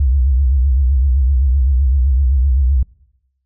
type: tone with vibrato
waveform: sine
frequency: 66 Hz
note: C2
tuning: 16 cents sharp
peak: -10 dBFS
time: 0-2.83 s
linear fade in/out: 5 ms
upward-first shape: triangle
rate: 7.8 Hz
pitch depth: 180 cents each way
effects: noise-tail reverb RT60 0.9 s tail -23 dB re dry